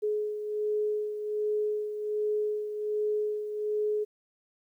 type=beating tone pair; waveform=sine; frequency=422.3 / 423.6 Hz; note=G#4 / G#4; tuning=+29 / +34 cents; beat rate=1.3 Hz; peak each=-28 / -36 dBFS; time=0.02-4.05 s; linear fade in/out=20 ms; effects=11-bit